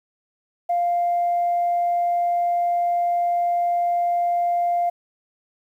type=tone; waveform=sine; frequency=698 Hz; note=F5; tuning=1 cent flat; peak=-17 dBFS; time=0.69-4.9 s; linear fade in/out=10 ms; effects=tanh soft clip ceiling -14 dBFS + 9-bit